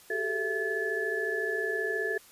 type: tone cluster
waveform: sine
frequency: 383.1 / 402.5 / 436.8 / 667 / 1726 Hz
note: G4 / G4 / A4 / E5 / A6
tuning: -40 / +46 / -13 / +20 / -34 cents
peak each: -36 / -39 / -33 / -40 / -31 dBFS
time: 0.1-2.18 s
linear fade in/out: 5 ms
effects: white hiss -55 dBFS RMS until 2.31 s + resampled to 32000 Hz